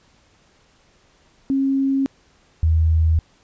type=tone pair in turn; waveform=sine; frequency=271.1 / 80.37 Hz; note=C#4 / E2; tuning=-38 / -43 cents; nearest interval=octave + major sixth; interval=2105 cents; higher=first; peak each=-16 / -13 dBFS; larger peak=second; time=1.5-2.06 / 2.63-3.19 s; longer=neither; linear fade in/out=0 ms; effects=pink hiss -57 dBFS RMS until 3.43 s + resampled to 16000 Hz